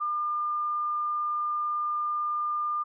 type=tone; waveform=sine; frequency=1203 Hz; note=D6; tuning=41 cents sharp; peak=-26 dBFS; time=0-2.84 s; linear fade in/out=20 ms; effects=none